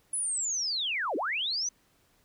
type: linear two-way sweep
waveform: sine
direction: down then up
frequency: 10350 to 261.6 to 6130 Hz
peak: -28 dBFS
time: 0.13-1.69 s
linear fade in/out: 5 ms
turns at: 1.16 s
effects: pink hiss -67 dBFS RMS until 2.24 s